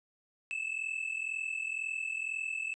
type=tone pair together; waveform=triangle; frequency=2595 / 2637 Hz; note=E7 / E7; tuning=-28 / 0 cents; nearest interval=unison; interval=28 cents; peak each=-36 / -34 dBFS; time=0.51-2.74 s; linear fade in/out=0 ms; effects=resampled to 22050 Hz